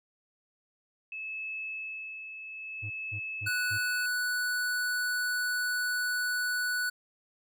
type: tone with tremolo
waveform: sine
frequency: 2600 Hz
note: E7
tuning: 24 cents flat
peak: -34 dBFS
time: 1.12-4.06 s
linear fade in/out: 2 ms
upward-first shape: sine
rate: 0.6 Hz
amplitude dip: 50%
type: tone bursts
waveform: triangle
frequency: 103.83 Hz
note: G#2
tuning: in tune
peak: -34 dBFS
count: 4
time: 2.82-3.786 s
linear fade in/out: 20 ms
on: 84 ms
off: 210 ms
type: tone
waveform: square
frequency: 1480 Hz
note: F#6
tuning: in tune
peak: -29 dBFS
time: 3.46-6.9 s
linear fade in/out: 10 ms
effects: none